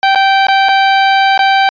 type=tone with dropouts; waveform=sawtooth; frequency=779 Hz; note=G5; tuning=11 cents flat; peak=-3 dBFS; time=0.03-1.69 s; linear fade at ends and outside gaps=1 ms; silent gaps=0.149-0.157 / 0.469-0.484 / 0.686-0.69 / 1.377-1.391 s; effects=resampled to 11025 Hz